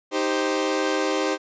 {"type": "chord", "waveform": "sawtooth", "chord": "C minor", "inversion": "first", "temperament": "equal", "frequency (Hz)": [311.1, 392, 523.3], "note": ["Eb4", "G4", "C5"], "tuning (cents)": [0, 0, 0], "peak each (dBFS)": -22, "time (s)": [0.11, 1.38], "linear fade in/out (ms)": 50, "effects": ["resampled to 16000 Hz"]}